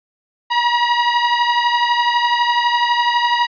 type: beating tone pair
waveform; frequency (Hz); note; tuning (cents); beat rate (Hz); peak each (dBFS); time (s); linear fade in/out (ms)
sawtooth; 955 / 967; A#5 / B5; +42 / -37; 12; -11 / -16; 0.5-3.47; 20
effects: resampled to 11025 Hz